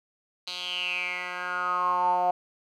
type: tone with band-pass filter sweep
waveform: 10% pulse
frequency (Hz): 179.6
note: F3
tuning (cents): +49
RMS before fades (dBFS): -28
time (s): 0.47-2.31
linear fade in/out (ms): 5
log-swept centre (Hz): 3900 to 730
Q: 8.1
effects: none

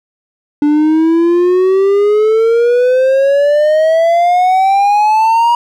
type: exponential sweep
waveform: triangle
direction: up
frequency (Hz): 291.7 to 956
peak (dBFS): -5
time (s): 0.62-5.55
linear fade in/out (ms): 2
effects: none

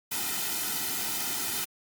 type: noise with comb filter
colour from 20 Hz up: white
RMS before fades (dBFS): -31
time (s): 0.11-1.65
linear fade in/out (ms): 10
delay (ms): 1.8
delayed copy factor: -0.95
effects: Opus 48 kbps

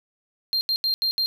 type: tone bursts at uneven times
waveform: triangle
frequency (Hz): 4187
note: C8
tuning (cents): 0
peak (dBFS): -19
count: 5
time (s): 0.53-0.61 / 0.69-0.76 / 0.84-0.94 / 1.02-1.11 / 1.18-1.26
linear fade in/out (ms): 0
effects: none

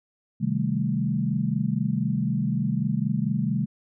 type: chord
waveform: sine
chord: A half-diminished seventh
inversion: first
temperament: equal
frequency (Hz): 130.81 / 155.56 / 196 / 220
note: C3 / Eb3 / G3 / A3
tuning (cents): 0 / 0 / 0 / 0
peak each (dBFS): -28 / -28 / -27 / -28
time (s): 0.4-3.66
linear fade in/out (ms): 20
effects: none

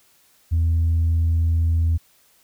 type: tone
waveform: sine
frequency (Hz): 82.41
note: E2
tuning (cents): 0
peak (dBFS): -14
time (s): 0.51-1.98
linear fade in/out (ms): 20
effects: tanh soft clip ceiling -14 dBFS + white hiss -58 dBFS RMS until 2.43 s

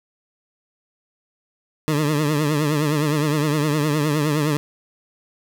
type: tone with vibrato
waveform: 20% pulse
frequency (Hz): 150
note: D3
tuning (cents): +37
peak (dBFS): -13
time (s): 1.88-4.57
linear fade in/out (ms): 0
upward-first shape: triangle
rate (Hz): 9.7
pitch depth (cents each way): 100
effects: none

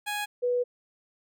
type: tone pair in turn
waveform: 15% pulse / sine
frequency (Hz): 830.6 / 490.8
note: G#5 / B4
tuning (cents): 0 / -11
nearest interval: major sixth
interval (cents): 911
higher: first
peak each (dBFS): -23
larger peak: neither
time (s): 0.06-0.26 / 0.42-0.64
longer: second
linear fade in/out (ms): 20
effects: none

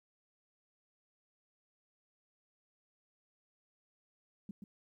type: tone with echo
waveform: sine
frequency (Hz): 200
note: G3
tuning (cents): +35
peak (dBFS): -40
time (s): 4.49-4.51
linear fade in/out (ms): 2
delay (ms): 130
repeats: 1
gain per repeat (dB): -5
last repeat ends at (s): 4.64
effects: 13-bit

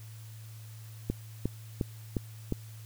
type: click train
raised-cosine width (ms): 3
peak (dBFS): -16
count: 5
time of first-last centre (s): 1.1-2.523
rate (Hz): 2.81
effects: added 110 Hz sine -44 dBFS peak until 2.85 s + white hiss -56 dBFS RMS until 2.85 s

